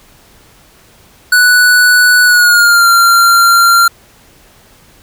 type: tone with pitch glide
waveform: square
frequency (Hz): 1480 to 1380.9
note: F#6 to F6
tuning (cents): 0 to -20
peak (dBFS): -5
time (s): 1.32-3.88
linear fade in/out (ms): 5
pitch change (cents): -120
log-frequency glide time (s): 2.24-2.88
effects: pink hiss -44 dBFS RMS until 5.02 s